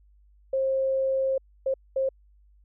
sine tone bursts at uneven times, 533 Hz, C5, 32 cents sharp, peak -22 dBFS, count 3, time 0.53-1.38 / 1.66-1.74 / 1.96-2.09 s, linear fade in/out 5 ms, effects added 50 Hz sine -55 dBFS peak until 2.64 s

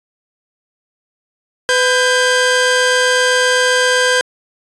sawtooth tone pair together, 502 / 1593.8 Hz, B4 / G6, +28 / +28 cents, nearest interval octave + minor sixth, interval 2000 cents, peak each -10 dBFS, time 1.69-4.21 s, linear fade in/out 0 ms, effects resampled to 22050 Hz

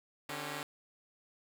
5% pulse tone cluster, 147.9 / 274 / 387.5 Hz, D3 / C#4 / G4, +13 / -20 / -20 cents, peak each -30 / -31 / -36 dBFS, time 0.29-0.63 s, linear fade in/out 2 ms, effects none

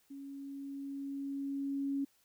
sine tone with level ramp, 277.2 Hz, C#4, in tune, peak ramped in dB -44 to -31 dBFS, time 0.1-2.05 s, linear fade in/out 10 ms, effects white hiss -71 dBFS RMS until 2.24 s

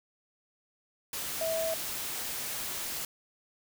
sine tone in noise, 650 Hz, E5, 24 cents flat, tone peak -29 dBFS, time 1.41-1.74 s, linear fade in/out 2 ms, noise white, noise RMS -36 dBFS, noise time 1.13-3.05 s, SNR +4 dB, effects none

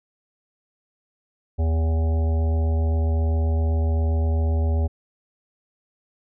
harmonic tone with a mistuned harmonic, 81.2 Hz, E2, 26 cents flat, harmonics 1 / 3 / 5 / 7 / 9 / 10, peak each -18 / -33 / -35 / -36 / -40 / -43 dBFS, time 1.58-4.88 s, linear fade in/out 20 ms, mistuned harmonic 1, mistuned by -55 cents, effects none

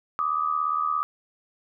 sine tone pair together, 1174.7 / 1252 Hz, D6 / D#6, 0 / +10 cents, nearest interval minor second, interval 110 cents, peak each -26 / -25 dBFS, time 0.19-1.03 s, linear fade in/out 0 ms, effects none

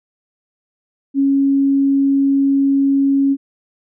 sine tone, 275.6 Hz, C#4, 10 cents flat, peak -11 dBFS, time 1.14-3.37 s, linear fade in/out 50 ms, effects none

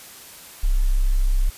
sine tone, 33.07 Hz, C1, 19 cents sharp, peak -15 dBFS, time 0.63-1.5 s, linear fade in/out 10 ms, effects white hiss -42 dBFS RMS until 1.57 s + resampled to 32000 Hz

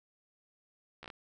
slowing click train, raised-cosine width 0.3 ms, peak -30 dBFS, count 5, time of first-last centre 1.03-1.102 s, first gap 13 ms, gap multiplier 1.22, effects none

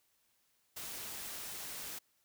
white noise, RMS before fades -44 dBFS, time 0.76-1.99 s, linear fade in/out 10 ms, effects white hiss -75 dBFS RMS until 2.24 s

